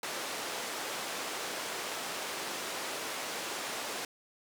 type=band-pass noise; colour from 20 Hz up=pink; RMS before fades=-38 dBFS; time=0.03-4.05 s; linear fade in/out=2 ms; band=410 to 9900 Hz; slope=12 dB/octave; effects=none